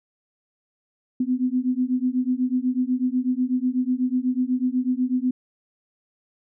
sine beating tone pair, 249.1 / 257.2 Hz, B3 / C4, +15 / -30 cents, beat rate 8.1 Hz, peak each -23 dBFS, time 1.2-5.31 s, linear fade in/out 5 ms, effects none

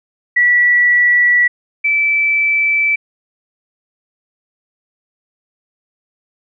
sine tone pair in turn, 1949 / 2318 Hz, B6 / D7, -23 / -23 cents, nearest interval minor third, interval 300 cents, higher second, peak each -8 / -11 dBFS, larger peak first, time 0.36-1.48 / 1.84-2.96 s, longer neither, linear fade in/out 10 ms, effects none

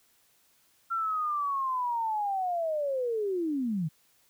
sine linear sweep, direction down, 1368 to 146.4 Hz, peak -27 dBFS, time 0.9-3.89 s, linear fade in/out 20 ms, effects white hiss -66 dBFS RMS until 4.29 s

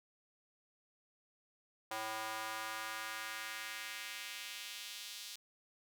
square tone with high-pass filter sweep, 110 Hz, A2, in tune, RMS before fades -44 dBFS, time 1.91-5.36 s, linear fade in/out 5 ms, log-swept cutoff 790 to 4000 Hz, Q 1.4, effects none

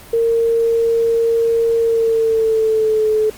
sine tone with pitch glide, 460 to 431.7 Hz, A#4 to A4, -23 to -33 cents, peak -12 dBFS, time 0.13-3.3 s, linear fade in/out 5 ms, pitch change -110 cents, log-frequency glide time 1.79-3.08 s, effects pink hiss -39 dBFS RMS until 3.37 s + Opus 32 kbps

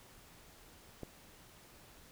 click, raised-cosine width 2 ms, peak -29 dBFS, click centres 1.033 s, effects pink hiss -59 dBFS RMS until 2.11 s

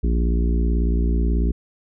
harmonic tone, 58.27 Hz, A#1, in tune, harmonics 1 / 3 / 4 / 5 / 6 / 7, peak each -17 / -27 / -29 / -31 / -33 / -34 dBFS, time 0.03-1.52 s, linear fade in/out 10 ms, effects none

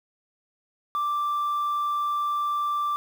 sine tone, 1174.7 Hz, D6, in tune, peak -21 dBFS, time 0.95-2.96 s, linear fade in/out 0 ms, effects tanh soft clip ceiling -22 dBFS + 8-bit

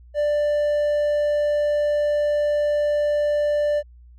triangle tone, 590 Hz, D5, 8 cents sharp, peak -16 dBFS, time 0.14-3.83 s, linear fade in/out 50 ms, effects added 60 Hz sine -44 dBFS peak until 4.18 s

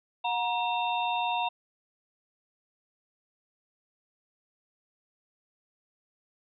sine tone cluster, 725 / 945 / 2707 / 3652 Hz, F#5 / A#5 / E7 / A#7, -35 / +23 / +45 / -36 cents, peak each -31 / -29 / -35 / -37 dBFS, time 0.24-1.49 s, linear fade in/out 10 ms, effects none

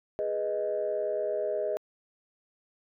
sine chord, G# minor, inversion none, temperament equal, 415.3 / 493.9 / 622.3 Hz, G#4 / B4 / D#5, 0 / 0 / 0 cents, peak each -32 / -34 / -29 dBFS, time 0.19-1.77 s, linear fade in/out 0 ms, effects tanh soft clip ceiling -20 dBFS

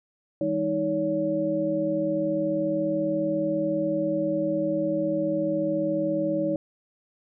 sine tone cluster, 160.7 / 201 / 315.2 / 565 Hz, E3 / G3 / D#4 / C#5, -44 / +44 / +23 / +33 cents, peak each -35 / -34 / -26 / -26 dBFS, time 0.41-6.56 s, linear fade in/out 2 ms, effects none

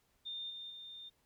sine tone with level steps, 3621 Hz, A7, 49 cents sharp, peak -40 / -44 / -47 dBFS, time 0.25-1.1 s, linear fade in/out 20 ms, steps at 0.5 / 0.7 s, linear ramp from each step 2 ms, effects pink hiss -75 dBFS RMS until 1.25 s

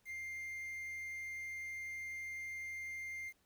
triangle tone with quantisation, 2104 Hz, C7, 9 cents sharp, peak -40 dBFS, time 0.05-3.33 s, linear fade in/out 50 ms, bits 10, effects pink hiss -75 dBFS RMS until 3.45 s

